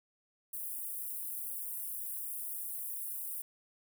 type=high-pass noise; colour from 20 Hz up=white; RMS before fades=-40 dBFS; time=0.53-3.42 s; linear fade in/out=5 ms; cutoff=9300 Hz; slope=48 dB/octave; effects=none